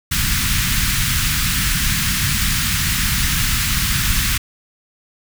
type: band-stop noise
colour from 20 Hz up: pink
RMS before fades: -18 dBFS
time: 0.11-4.38 s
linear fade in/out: 10 ms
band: 200 to 1400 Hz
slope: 24 dB/octave
effects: none